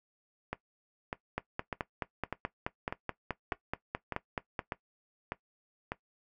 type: two click trains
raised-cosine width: 0.5 ms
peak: -19 / -17 dBFS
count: 10 / 16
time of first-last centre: 0.53-5.919 / 1.38-4.592 s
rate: 1.67 / 4.67 Hz
effects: noise-tail reverb RT60 0.1 s tail -17 dB re dry